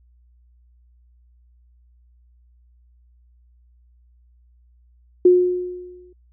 sine tone with exponential decay, 360.1 Hz, F#4, 47 cents flat, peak -7 dBFS, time 5.25-6.13 s, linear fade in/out 5 ms, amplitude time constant 190 ms, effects added 60 Hz sine -52 dBFS peak until 6.32 s

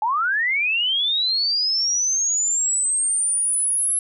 sine linear sweep, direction up, 827 to 11050 Hz, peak -18 dBFS, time 0.02-3.99 s, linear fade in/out 2 ms, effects none

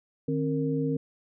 sine tone cluster, 152.9 / 268.5 / 463.3 Hz, D#3 / C4 / A#4, -30 / +45 / -11 cents, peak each -29 / -28 / -31 dBFS, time 0.28-0.97 s, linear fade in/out 5 ms, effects none

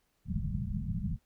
white low-pass noise, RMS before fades -34 dBFS, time 0.25-1.19 s, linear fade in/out 50 ms, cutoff 210 Hz, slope 96 dB/octave, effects pink hiss -75 dBFS RMS until 1.25 s

